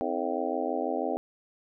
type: harmonic tone with a mistuned harmonic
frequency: 86.2 Hz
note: F2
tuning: 22 cents flat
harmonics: 3 / 4 / 5 / 6 / 7 / 8 / 9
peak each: -35 / -35 / -35 / -35 / -35 / -35 / -35 dBFS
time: 0.01-1.17 s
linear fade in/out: 0 ms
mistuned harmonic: 4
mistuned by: -130 cents
effects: none